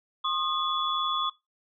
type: tone cluster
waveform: sine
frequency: 1069 / 1232 / 3420 Hz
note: C6 / D#6 / A7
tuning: +37 / -17 / -50 cents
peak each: -30 dBFS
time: 0.24-1.3 s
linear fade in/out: 10 ms
effects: noise-tail reverb RT60 0.2 s tail -18 dB re dry